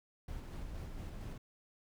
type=noise with tremolo; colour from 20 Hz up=brown; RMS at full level=-43 dBFS; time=0.28-1.38 s; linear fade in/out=5 ms; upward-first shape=square; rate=4.3 Hz; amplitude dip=25%; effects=none